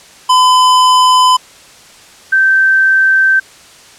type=tone pair in turn; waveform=square / sine; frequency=1012 / 1554.5 Hz; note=B5 / G6; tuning=+42 / -15 cents; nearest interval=perfect fifth; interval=743 cents; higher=second; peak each=-6 dBFS; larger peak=neither; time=0.29-1.37 / 2.32-3.4 s; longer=neither; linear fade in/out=10 ms; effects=white hiss -39 dBFS RMS until 3.98 s + low-pass 8000 Hz 12 dB/octave